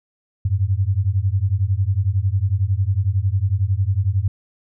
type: beating tone pair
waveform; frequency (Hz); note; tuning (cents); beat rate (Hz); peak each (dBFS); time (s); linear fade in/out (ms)
sine; 91.7 / 102.7; F#2 / G#2; -15 / -19; 11; -19; 0.45-4.28; 5
effects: none